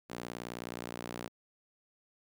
sawtooth tone with high-pass filter, 59.4 Hz, A#1, 33 cents sharp, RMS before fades -43 dBFS, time 0.09-1.29 s, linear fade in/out 20 ms, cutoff 230 Hz, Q 0.77, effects none

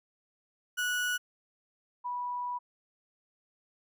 35% pulse / sine tone pair in turn, 1469 / 980.4 Hz, F#6 / B5, -13 / -13 cents, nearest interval perfect fifth, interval 700 cents, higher first, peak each -27 / -32 dBFS, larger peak first, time 0.77-1.18 / 2.04-2.59 s, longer second, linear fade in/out 20 ms, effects none

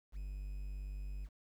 triangle tone, 49 Hz, G1, in tune, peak -38 dBFS, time 0.12-1.29 s, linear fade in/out 50 ms, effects 11-bit

